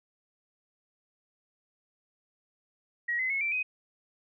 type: tone with pitch steps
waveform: sine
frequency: 1903 / 2040 / 2186 / 2343 / 2511 Hz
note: A#6 / C7 / C#7 / D7 / D#7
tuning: +35 / -44 / -25 / -5 / +15 cents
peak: -27 dBFS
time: 3.08-3.63 s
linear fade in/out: 10 ms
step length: 110 ms
effects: none